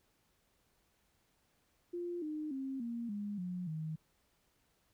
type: tone with pitch steps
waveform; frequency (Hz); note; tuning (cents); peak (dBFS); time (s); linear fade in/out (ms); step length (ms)
sine; 349.2 / 305.8 / 267.7 / 234.4 / 205.3 / 179.72 / 157.36; F4 / D#4 / C4 / A#3 / G#3 / F3 / D#3; 0 / -30 / +40 / +10 / -20 / +50 / +20; -37; 1.93-3.96; 10; 290
effects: pink hiss -75 dBFS RMS until 4.93 s